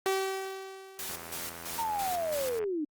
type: tone with exponential decay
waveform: sawtooth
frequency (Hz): 384.3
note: G4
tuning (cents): -34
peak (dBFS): -21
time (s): 0.06-1.58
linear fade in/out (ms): 1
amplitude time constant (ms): 330
type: noise with tremolo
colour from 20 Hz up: white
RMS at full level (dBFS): -38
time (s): 0.99-2.59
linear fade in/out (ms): 0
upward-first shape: square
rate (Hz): 3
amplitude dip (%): 65
type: click train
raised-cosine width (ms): 0.5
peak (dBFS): -28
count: 130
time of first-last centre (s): 1.1-2.639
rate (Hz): 83.8
type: linear sweep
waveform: sine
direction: down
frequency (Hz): 931 to 285.7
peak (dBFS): -29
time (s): 1.78-2.85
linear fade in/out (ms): 10
effects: Opus 24 kbps

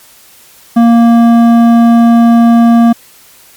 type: tone with hard clipping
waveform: sine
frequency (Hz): 233.1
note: A#3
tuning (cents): 0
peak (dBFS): -4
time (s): 0.76-2.93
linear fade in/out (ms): 10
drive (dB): 10
effects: white hiss -40 dBFS RMS until 3.56 s + MP3 96 kbps

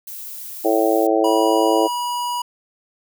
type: noise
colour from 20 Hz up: violet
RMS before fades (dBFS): -33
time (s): 0.07-1.07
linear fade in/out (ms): 5
type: harmonic tone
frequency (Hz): 110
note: A2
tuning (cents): 0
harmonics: 3 / 4 / 5 / 6 / 7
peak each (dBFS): -19 / -20 / -21 / -22 / -22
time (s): 0.64-1.88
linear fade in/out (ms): 20
type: tone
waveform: square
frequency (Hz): 970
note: B5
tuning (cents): -31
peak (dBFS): -22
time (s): 1.24-2.42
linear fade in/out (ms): 5
effects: none

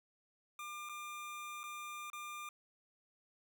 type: tone with dropouts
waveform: 25% pulse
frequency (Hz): 1200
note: D6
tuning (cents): +37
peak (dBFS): -40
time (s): 0.59-2.49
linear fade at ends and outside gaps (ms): 2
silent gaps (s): 0.89-0.894 / 1.633-1.638 / 2.101-2.131
effects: none

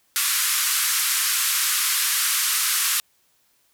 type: band-pass noise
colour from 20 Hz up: white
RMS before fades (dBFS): -22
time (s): 0.16-3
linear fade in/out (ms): 0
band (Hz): 1100 to 14000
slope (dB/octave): 48
effects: white hiss -64 dBFS RMS until 3.73 s

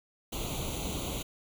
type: noise with comb filter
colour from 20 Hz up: pink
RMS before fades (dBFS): -35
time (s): 0.32-1.23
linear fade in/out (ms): 10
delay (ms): 0.29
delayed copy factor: +0.9
effects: none

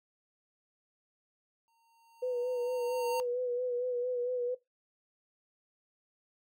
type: tone with exponential growth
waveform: square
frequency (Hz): 920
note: A#5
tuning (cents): -23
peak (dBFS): -33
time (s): 1.68-3.2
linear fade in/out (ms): 0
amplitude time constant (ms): 330
type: tone with vibrato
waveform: sine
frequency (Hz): 493.9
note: B4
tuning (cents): 0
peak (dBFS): -30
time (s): 2.22-4.55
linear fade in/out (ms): 10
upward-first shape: sine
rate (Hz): 4.4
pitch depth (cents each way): 38
effects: noise-tail reverb RT60 0.2 s tail -20 dB re dry

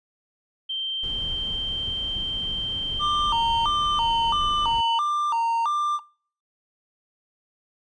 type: tone with pitch glide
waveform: sine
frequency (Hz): 3136 to 2986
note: G7 to F#7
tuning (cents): 0 to +15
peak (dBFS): -26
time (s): 0.69-4.99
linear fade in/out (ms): 10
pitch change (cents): -85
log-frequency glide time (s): 3.36-4.81
type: noise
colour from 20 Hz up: brown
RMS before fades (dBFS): -36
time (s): 1.03-4.81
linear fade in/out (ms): 5
type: tone with vibrato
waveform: triangle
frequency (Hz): 1046.5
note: C6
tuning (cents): 0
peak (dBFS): -19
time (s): 2.99-6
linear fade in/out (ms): 50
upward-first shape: square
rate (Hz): 1.5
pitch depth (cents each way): 220
effects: noise-tail reverb RT60 0.5 s tail -24 dB re dry + resampled to 22050 Hz

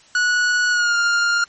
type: tone with pitch glide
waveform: 45% pulse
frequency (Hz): 1467 to 1404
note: F#6 to F6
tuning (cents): -15 to +9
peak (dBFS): -15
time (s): 0.15-1.44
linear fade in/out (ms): 2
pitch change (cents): -76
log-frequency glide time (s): 0.7-0.96
effects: white hiss -50 dBFS RMS until 1.48 s + MP3 32 kbps

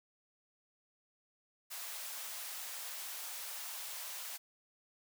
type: high-pass noise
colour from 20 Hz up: white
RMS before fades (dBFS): -44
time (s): 1.7-4.38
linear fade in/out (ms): 20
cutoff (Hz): 590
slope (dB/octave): 24
effects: none

